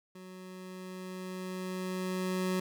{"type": "tone with level ramp", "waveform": "25% pulse", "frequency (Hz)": 185, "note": "F#3", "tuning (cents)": 0, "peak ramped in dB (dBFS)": [-43, -25], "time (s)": [0.15, 2.6], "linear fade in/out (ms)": 5, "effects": []}